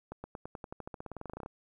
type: accelerating click train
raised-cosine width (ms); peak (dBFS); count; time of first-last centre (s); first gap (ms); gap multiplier
1; -27; 22; 0.12-1.461; 120; 0.93
effects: 11-bit